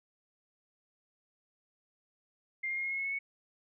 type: tone with pitch steps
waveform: sine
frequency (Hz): 2109 / 2124 / 2138 / 2153 / 2168 / 2183 / 2199 / 2214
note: C7 / C7 / C7 / C7 / C#7 / C#7 / C#7 / C#7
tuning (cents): +13 / +25 / +37 / +49 / -39 / -27 / -14 / -3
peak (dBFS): -32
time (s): 2.63-3.19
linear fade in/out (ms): 10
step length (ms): 70
effects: none